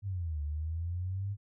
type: exponential two-way sweep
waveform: sine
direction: down then up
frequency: 102.9 to 72.5 to 102.9 Hz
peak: -32 dBFS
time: 0.02-1.37 s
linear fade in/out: 50 ms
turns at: 0.42 s
effects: none